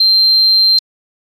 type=tone; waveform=sine; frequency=4149 Hz; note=C8; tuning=15 cents flat; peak=-6 dBFS; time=0-0.79 s; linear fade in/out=5 ms; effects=tanh soft clip ceiling -2 dBFS + AAC 64 kbps